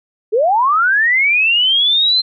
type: linear sweep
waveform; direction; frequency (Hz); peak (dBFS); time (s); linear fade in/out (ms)
sine; up; 397.8 to 4149; -10; 0.32-2.22; 20
effects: none